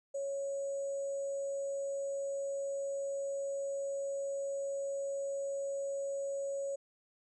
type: tone with sample-and-hold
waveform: sine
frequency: 554.4 Hz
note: C#5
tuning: in tune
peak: -34 dBFS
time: 0.14-6.76 s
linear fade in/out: 10 ms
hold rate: 7350 Hz
effects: resampled to 22050 Hz